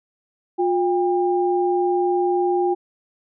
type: tone pair together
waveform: sine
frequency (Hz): 356.4 / 800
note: F4 / G5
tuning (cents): +35 / +35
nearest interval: octave + major second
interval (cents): 1400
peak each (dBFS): -18 / -22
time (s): 0.58-2.75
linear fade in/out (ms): 20
effects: none